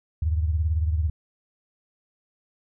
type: beating tone pair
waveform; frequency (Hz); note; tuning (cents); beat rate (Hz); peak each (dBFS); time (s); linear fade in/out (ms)
sine; 77.5 / 95.5; D#2 / G2; -6 / -45; 18; -21 / -29; 0.22-1.1; 5
effects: none